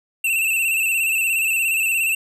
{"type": "tone with vibrato", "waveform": "square", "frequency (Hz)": 2671, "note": "E7", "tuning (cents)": 22, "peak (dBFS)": -18, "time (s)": [0.24, 2.15], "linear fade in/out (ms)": 5, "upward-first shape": "square", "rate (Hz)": 17, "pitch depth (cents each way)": 42, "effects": []}